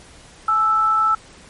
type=tone pair together; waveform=sine; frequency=852.4 / 1318.5 Hz; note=G#5 / E6; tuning=+45 / 0 cents; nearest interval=minor sixth; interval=755 cents; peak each=-26 / -14 dBFS; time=0.48-1.15 s; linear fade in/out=5 ms; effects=pink hiss -45 dBFS RMS until 1.49 s + MP3 48 kbps